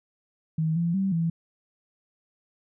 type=tone with pitch steps; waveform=sine; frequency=159.1 / 169.6 / 193.3 / 165.8 Hz; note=D#3 / E3 / G3 / E3; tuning=+39 / +50 / -24 / +10 cents; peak=-22 dBFS; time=0.58-1.3 s; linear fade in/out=5 ms; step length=180 ms; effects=none